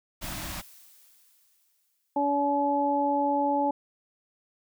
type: band-stop noise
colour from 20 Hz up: pink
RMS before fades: -36 dBFS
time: 0.21-0.62 s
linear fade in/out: 20 ms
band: 350 to 550 Hz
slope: 96 dB/octave
type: noise with exponential decay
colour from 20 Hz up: blue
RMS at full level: -43 dBFS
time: 0.24-2.5 s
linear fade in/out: 0 ms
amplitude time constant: 490 ms
type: harmonic tone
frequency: 285 Hz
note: C#4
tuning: 48 cents sharp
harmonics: 1 / 2 / 3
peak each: -28 / -29 / -25 dBFS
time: 2.16-3.71 s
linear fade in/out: 5 ms
effects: none